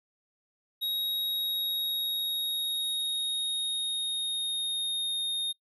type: tone with pitch glide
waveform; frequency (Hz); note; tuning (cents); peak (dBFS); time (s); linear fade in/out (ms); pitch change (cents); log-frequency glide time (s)
square; 3790 to 3695; A#7 to A#7; +28 to -16; -29; 0.81-5.53; 20; -44; 1.23-5.2
effects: noise-tail reverb RT60 0.1 s tail -25 dB re dry